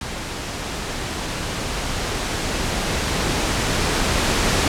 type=noise with level ramp; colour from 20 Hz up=pink; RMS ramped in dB=-29 to -18 dBFS; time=0.01-4.68 s; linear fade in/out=2 ms; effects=low-pass 8000 Hz 12 dB/octave